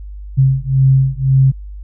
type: beating tone pair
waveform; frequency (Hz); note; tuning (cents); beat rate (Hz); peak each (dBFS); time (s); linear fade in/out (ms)
sine; 132.8 / 134.7; C3 / C#3; +26 / -49; 1.9; -12; 0.37-1.52; 20
effects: added 50 Hz sine -27 dBFS peak until 1.83 s